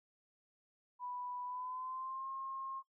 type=tone with pitch glide; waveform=sine; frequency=987.8 to 1071 Hz; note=B5 to C6; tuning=0 to +40 cents; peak=-40 dBFS; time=0.99-2.83 s; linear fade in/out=50 ms; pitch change=+140 cents; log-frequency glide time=1.45-2.28 s; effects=noise-tail reverb RT60 0.2 s tail -26 dB re dry